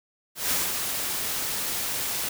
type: noise with ADSR envelope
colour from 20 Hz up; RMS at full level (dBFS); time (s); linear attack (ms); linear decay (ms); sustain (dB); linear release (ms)
white; -24; 0.35-2.29; 160; 200; -5; 6
effects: none